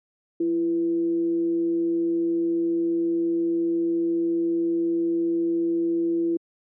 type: tone with frequency modulation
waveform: sine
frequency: 335.7 Hz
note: E4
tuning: 32 cents sharp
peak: -20 dBFS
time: 0.4-6.37 s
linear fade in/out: 5 ms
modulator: 157 Hz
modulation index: 0.2
effects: high-pass 200 Hz 12 dB/octave